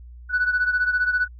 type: beating tone pair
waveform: sine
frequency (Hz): 1480 / 1495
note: F#6 / F#6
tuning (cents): 0 / +17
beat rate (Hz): 15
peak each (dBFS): -19 / -24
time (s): 0.29-1.28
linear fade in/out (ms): 50
effects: tanh soft clip ceiling -13 dBFS + added 60 Hz sine -39 dBFS peak until 1.39 s